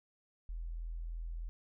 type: tone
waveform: sine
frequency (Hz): 41.56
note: E1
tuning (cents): +15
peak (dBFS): -38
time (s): 0.49-1.49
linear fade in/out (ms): 0
effects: none